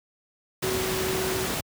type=tone in noise; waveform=sine; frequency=375.7 Hz; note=F#4; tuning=26 cents sharp; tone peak=-28 dBFS; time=0.63-1.46 s; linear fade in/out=10 ms; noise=pink; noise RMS=-28 dBFS; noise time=0.62-1.61 s; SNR=-3 dB; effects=high-pass 80 Hz 12 dB/octave